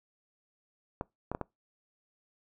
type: clicks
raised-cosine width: 1 ms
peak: -19 dBFS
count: 4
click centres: 1.011 / 1.316 / 1.349 / 1.413 s
effects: noise-tail reverb RT60 0.2 s tail -24 dB re dry